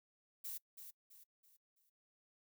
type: noise with echo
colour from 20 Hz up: violet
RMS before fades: -45 dBFS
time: 0.44-0.58 s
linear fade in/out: 10 ms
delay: 330 ms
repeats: 4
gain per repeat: -8 dB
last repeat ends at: 1.9 s
effects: noise-tail reverb RT60 0.1 s tail -23 dB re dry